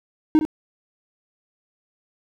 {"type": "tone with echo", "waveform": "triangle", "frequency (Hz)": 310, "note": "D#4", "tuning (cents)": -6, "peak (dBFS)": -9, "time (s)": [0.35, 0.39], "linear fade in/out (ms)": 0, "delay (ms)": 61, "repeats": 1, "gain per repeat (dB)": -9, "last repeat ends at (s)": 0.451, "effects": []}